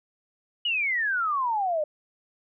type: exponential sweep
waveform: sine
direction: down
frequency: 2960 to 587.3 Hz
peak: -23 dBFS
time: 0.65-1.84 s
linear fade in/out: 5 ms
effects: none